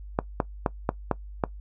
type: clicks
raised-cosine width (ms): 1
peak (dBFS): -8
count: 6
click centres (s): 0.189 / 0.402 / 0.662 / 0.891 / 1.113 / 1.438
effects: noise-tail reverb RT60 0.1 s tail -19 dB re dry + added 50 Hz sine -38 dBFS peak until 1.6 s